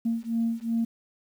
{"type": "beating tone pair", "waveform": "sine", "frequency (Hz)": [228.2, 230.9], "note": ["A#3", "A#3"], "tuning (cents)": [-37, -16], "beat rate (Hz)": 2.7, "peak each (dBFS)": -27, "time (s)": [0.05, 0.85], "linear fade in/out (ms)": 10, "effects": ["tanh soft clip ceiling -18 dBFS", "9-bit"]}